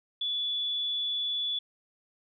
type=tone; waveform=sine; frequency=3439 Hz; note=A7; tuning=40 cents flat; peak=-28 dBFS; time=0.21-1.59 s; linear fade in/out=5 ms; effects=none